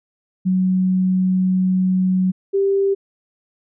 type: tone pair in turn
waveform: sine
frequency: 185.7 / 393.5 Hz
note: F#3 / G4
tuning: +7 / +7 cents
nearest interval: octave + minor second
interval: 1300 cents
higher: second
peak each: -14 dBFS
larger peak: neither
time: 0.45-2.32 / 2.53-2.95 s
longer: first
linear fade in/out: 20 ms
effects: none